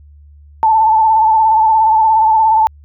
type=tone with vibrato; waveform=sine; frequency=880 Hz; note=A5; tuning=in tune; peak=-7 dBFS; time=0.63-2.67 s; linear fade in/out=0 ms; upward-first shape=sine; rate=17 Hz; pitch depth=44 cents each way; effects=added 73 Hz sine -38 dBFS peak until 2.84 s